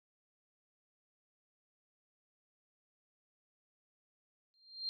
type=tone with exponential growth; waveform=sine; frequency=4186 Hz; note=C8; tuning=in tune; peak=-33 dBFS; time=4.54-4.89 s; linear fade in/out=0 ms; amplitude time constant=75 ms; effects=none